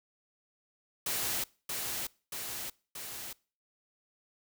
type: noise with echo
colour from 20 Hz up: white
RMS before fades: -33 dBFS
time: 1.06-1.44 s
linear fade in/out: 5 ms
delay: 630 ms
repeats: 3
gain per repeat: -3 dB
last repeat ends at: 3.33 s
effects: noise-tail reverb RT60 0.4 s tail -24 dB re dry